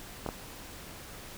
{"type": "clicks", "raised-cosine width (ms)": 1, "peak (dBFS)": -19, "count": 2, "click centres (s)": [0.263, 0.289], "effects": ["pink hiss -46 dBFS RMS until 1.37 s"]}